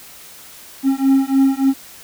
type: beating tone pair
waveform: triangle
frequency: 268.2 / 271.6 Hz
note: C4 / C#4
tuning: +43 / -35 cents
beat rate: 3.4 Hz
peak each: -13 dBFS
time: 0.83-1.74 s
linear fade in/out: 50 ms
effects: white hiss -40 dBFS RMS until 2.03 s